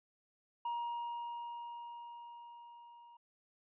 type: tone with level ramp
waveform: triangle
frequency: 946 Hz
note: A#5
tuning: 25 cents sharp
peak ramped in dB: -33 to -54 dBFS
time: 0.65-3.17 s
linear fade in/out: 5 ms
effects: resampled to 8000 Hz